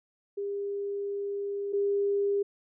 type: tone pair in turn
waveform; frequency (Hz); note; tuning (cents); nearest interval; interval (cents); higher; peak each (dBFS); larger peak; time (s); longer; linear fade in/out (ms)
sine; 402.2 / 402.2; G4 / G4; +44 / +44; unison; 0; neither; -30 / -24; second; 0.37-1.73 / 1.73-2.43; first; 10
effects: none